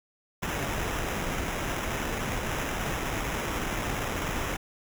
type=noise with sample-and-hold; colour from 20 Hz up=pink; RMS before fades=-31 dBFS; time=0.42-4.57 s; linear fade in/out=10 ms; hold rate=4410 Hz; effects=none